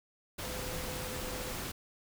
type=tone in noise; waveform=sine; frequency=507 Hz; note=B4; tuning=45 cents sharp; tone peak=-44 dBFS; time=0.43-1.53 s; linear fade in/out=10 ms; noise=pink; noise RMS=-39 dBFS; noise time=0.38-1.72 s; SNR=-8 dB; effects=none